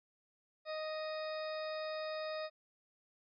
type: harmonic tone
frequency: 622.3 Hz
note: D#5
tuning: in tune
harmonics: 1 / 2 / 3 / 4 / 6 / 7 / 8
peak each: -39 / -47 / -50 / -53 / -52 / -57 / -53 dBFS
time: 0.65-2.5 s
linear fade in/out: 50 ms
effects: none